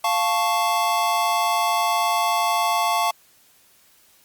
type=chord; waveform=square; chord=F augmented; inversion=none; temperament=equal; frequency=698.5 / 880 / 1108.7 Hz; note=F5 / A5 / C#6; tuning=0 / 0 / 0 cents; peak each=-24 dBFS; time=0.04-3.11 s; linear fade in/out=5 ms; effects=white hiss -56 dBFS RMS until 4.24 s + Opus 48 kbps